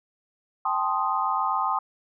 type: chord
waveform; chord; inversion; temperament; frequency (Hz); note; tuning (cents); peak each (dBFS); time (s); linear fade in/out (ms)
sine; A half-diminished seventh; third; equal with one note detuned; 784 / 871.4 / 1046.5 / 1244.5; G5 / A5 / C6 / Eb6; 0 / -17 / 0 / 0; -29 / -29 / -27 / -27; 0.65-1.79; 5
effects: none